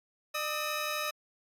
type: tone pair together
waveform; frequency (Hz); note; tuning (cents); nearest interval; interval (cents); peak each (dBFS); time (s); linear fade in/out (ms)
15% pulse; 602.7 / 1277; D5 / D#6; +45 / +45; octave + minor second; 1300; -28; 0.34-1.11; 10
effects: AAC 64 kbps